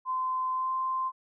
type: tone with pitch glide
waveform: sine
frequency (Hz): 1031 to 1042.4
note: C6 to C6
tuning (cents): -26 to -7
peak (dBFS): -27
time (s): 0.05-1.12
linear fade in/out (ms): 50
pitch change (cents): +19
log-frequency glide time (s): 0.54-0.71
effects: none